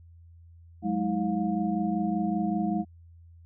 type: tone cluster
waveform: sine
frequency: 185 / 210.2 / 320.8 / 710 Hz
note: F#3 / G#3 / E4 / F5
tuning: 0 / +21 / -47 / +28 cents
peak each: -31 / -28 / -31 / -33 dBFS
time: 0.82-2.85 s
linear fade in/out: 50 ms
effects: added 84 Hz sine -49 dBFS peak until 3.45 s